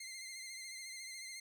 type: tone with vibrato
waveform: 15% pulse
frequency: 2093 Hz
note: C7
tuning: in tune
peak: -39 dBFS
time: 0-1.4 s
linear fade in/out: 5 ms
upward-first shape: sine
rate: 14 Hz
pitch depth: 38 cents each way
effects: none